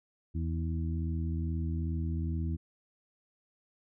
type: harmonic tone with a mistuned harmonic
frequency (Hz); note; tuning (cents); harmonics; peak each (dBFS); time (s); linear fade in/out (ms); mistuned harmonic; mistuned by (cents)
82.41; E2; 0; 1 / 2 / 3 / 4; -31 / -37 / -41 / -43; 0.34-2.57; 20; 4; -31
effects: none